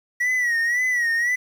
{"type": "tone with vibrato", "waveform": "triangle", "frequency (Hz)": 1925, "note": "B6", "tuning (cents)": -45, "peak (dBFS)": -17, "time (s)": [0.2, 1.36], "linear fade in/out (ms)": 10, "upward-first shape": "sine", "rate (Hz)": 1.9, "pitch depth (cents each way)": 84, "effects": ["8-bit"]}